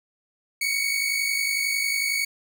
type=tone pair together; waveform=sawtooth; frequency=2195 / 2246 Hz; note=C#7 / C#7; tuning=-18 / +22 cents; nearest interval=unison; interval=40 cents; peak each=-24 / -21 dBFS; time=0.61-2.25 s; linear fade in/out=5 ms; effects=none